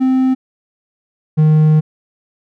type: tone pair in turn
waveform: triangle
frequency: 260.1 / 154.66 Hz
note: C4 / D#3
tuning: -10 / -10 cents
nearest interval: major sixth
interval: 900 cents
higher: first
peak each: -8 / -5 dBFS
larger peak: second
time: 0-0.35 / 1.37-1.81 s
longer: second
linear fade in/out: 20 ms
effects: none